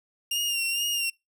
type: tone with vibrato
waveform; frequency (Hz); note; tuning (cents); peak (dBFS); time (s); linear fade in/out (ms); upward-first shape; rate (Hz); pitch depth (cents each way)
sawtooth; 2794; F7; 0; -22; 0.31-1.1; 5; sine; 2.2; 44
effects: noise-tail reverb RT60 0.2 s tail -23 dB re dry